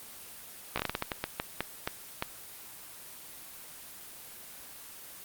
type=slowing click train; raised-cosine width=0.3 ms; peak=-13 dBFS; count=14; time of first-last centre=0.76-2.224 s; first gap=15 ms; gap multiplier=1.3; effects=white hiss -47 dBFS RMS until 5.24 s + Opus 24 kbps